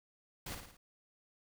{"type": "noise with echo", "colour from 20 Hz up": "pink", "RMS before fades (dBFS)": -43, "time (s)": [0.46, 0.55], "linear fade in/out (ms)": 5, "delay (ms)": 55, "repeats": 4, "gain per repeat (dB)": -5, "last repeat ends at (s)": 0.77, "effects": []}